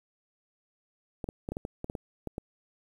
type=clicks; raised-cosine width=2 ms; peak=-21 dBFS; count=11; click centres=1.242 / 1.289 / 1.489 / 1.52 / 1.569 / 1.651 / 1.844 / 1.899 / 1.952 / 2.273 / 2.381 s; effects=9-bit